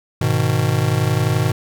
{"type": "chord", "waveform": "square", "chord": "G# minor", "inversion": "none", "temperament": "just", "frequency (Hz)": [103.83, 124.59, 155.74], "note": ["G#2", "B2", "D#3"], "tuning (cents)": [0, 16, 2], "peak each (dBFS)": [-21, -19, -22], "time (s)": [0.21, 1.52], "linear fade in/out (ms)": 5, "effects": []}